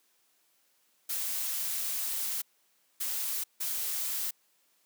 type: noise bursts at uneven times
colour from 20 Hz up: blue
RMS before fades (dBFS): -33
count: 3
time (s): 1.09-2.42 / 3-3.44 / 3.6-4.31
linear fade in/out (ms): 10
effects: white hiss -70 dBFS RMS until 4.85 s + high-pass 200 Hz 12 dB/octave